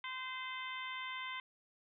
harmonic tone with a mistuned harmonic, 516 Hz, C5, 24 cents flat, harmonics 2 / 3 / 4 / 5 / 6 / 7, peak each -45 / -50 / -44 / -53 / -49 / -52 dBFS, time 0.04-1.4 s, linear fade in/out 2 ms, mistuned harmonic 7, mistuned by -23 cents, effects none

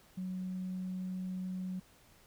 sine tone, 185 Hz, F#3, in tune, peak -35 dBFS, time 0.17-1.8 s, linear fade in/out 10 ms, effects tanh soft clip ceiling -31 dBFS + pink hiss -63 dBFS RMS until 2.26 s

